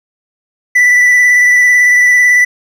triangle tone with vibrato, 1975.5 Hz, B6, in tune, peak -3 dBFS, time 0.75-2.45 s, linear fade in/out 10 ms, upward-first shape sine, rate 18 Hz, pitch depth 18 cents each way, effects none

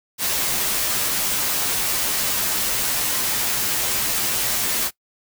white noise with comb filter, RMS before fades -22 dBFS, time 0.18-4.91 s, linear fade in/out 50 ms, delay 12 ms, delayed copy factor -0.6, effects noise-tail reverb RT60 0.1 s tail -21 dB re dry

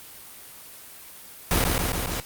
pink noise with echo, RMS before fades -21 dBFS, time 1.51-1.64 s, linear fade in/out 0 ms, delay 140 ms, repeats 4, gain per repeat -2 dB, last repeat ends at 2.2 s, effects white hiss -44 dBFS RMS until 2.25 s + Opus 32 kbps

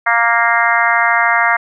harmonic tone, 233.1 Hz, A#3, in tune, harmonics 3 / 4 / 5 / 6 / 7 / 8 / 9, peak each -18 / -18 / -18 / -18 / -18 / -18 / -18 dBFS, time 0.06-1.57 s, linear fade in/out 10 ms, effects none

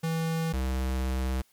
square tone pair in turn, 163.1 / 64.86 Hz, E3 / C2, -18 / -15 cents, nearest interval octave + major third, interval 1597 cents, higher first, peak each -27 dBFS, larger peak neither, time 0.03-0.53 / 0.53-1.42 s, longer second, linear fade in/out 10 ms, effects white hiss -65 dBFS RMS until 1.52 s + MP3 96 kbps

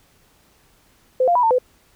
sine tone with pitch steps, 513 / 697 / 981 / 899 / 503 Hz, C5 / F5 / B5 / A5 / B4, -34 / -4 / -12 / +37 / +32 cents, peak -13 dBFS, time 1.2-1.585 s, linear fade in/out 5 ms, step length 77 ms, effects pink hiss -57 dBFS RMS until 1.95 s

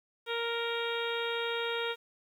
harmonic tone, 466.2 Hz, A#4, in tune, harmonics 1 / 2 / 3 / 4 / 5 / 6 / 7 / 8, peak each -34 / -40 / -38 / -43 / -41 / -44 / -41 / -41 dBFS, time 0.26-1.96 s, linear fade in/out 50 ms, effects 10-bit

